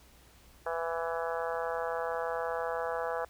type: harmonic tone with a mistuned harmonic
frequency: 165.9 Hz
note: E3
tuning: 11 cents sharp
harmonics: 3 / 4 / 5 / 6 / 7 / 8 / 9 / 10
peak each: -35 / -37 / -39 / -41 / -42 / -43 / -44 / -45 dBFS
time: 0.66-3.25 s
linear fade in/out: 5 ms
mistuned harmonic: 10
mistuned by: +21 cents
effects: added 60 Hz sine -60 dBFS peak until 3.29 s + pink hiss -60 dBFS RMS until 3.29 s